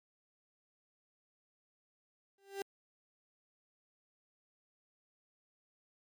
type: tone with exponential growth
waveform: 35% pulse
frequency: 394.3 Hz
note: G4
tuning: 10 cents sharp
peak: -33 dBFS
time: 2.38-2.62 s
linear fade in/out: 2 ms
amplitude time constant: 51 ms
effects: MP3 96 kbps